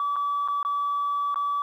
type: tone with dropouts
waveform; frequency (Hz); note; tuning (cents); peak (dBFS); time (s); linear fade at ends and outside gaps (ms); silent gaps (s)
sine; 1149; D6; -38; -22; 0-1.62; 1; 0.159-0.164 / 0.477-0.484 / 0.629-0.649 / 1.344-1.358
effects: tanh soft clip ceiling -20 dBFS + 10-bit